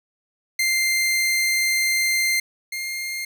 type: tone pair in turn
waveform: sawtooth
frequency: 2093 / 2116 Hz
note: C7 / C7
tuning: 0 / +19 cents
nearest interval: unison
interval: 19 cents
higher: second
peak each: -15 / -23 dBFS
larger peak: first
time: 0.59-2.4 / 2.72-3.25 s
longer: first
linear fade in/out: 5 ms
effects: none

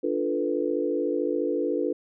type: chord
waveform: sine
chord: B half-diminished seventh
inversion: first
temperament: equal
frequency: 293.7 / 349.2 / 440 / 493.9 Hz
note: D4 / F4 / A4 / B4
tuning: 0 / 0 / 0 / 0 cents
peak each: -29 dBFS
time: 0.03-1.93 s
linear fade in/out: 10 ms
effects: none

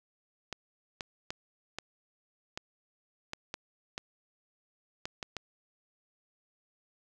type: clicks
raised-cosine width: 0.2 ms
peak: -19 dBFS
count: 11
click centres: 0.527 / 1.008 / 1.305 / 1.786 / 2.575 / 3.334 / 3.541 / 3.979 / 5.055 / 5.228 / 5.367 s
effects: none

